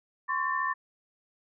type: tone cluster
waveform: sine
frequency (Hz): 1043 / 1117 / 1791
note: C6 / C#6 / A6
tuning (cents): -6 / +13 / +30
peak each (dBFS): -31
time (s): 0.28-0.74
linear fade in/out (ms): 20
effects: none